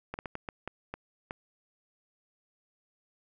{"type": "slowing click train", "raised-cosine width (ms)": 0.5, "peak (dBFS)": -21, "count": 8, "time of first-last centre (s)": [0.14, 1.309], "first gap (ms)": 49, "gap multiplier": 1.4, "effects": []}